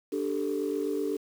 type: chord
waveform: sine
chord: D suspended fourth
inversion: none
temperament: equal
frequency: 293.7 / 392 / 440 Hz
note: D4 / G4 / A4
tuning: 0 / 0 / 0 cents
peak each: -31 dBFS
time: 0.12-1.17 s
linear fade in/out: 10 ms
effects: tanh soft clip ceiling -20 dBFS + 8-bit